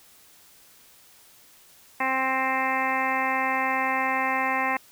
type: harmonic tone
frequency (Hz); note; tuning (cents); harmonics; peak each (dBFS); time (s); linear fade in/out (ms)
262.9; C4; +8; 1 / 2 / 3 / 4 / 5 / 6 / 7 / 8 / 9 / 10; -34 / -35 / -28 / -28 / -38 / -39 / -30 / -30 / -39 / -35; 2-4.77; 5
effects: white hiss -54 dBFS RMS until 4.91 s